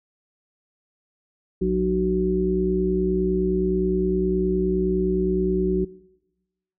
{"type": "harmonic tone with a mistuned harmonic", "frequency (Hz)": 60.9, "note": "B1", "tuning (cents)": -24, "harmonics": [1, 3, 5, 6], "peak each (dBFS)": [-29, -23, -29, -22], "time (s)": [1.61, 5.85], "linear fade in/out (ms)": 10, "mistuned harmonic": 6, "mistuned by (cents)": 41, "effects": ["noise-tail reverb RT60 1.0 s tail -21 dB re dry"]}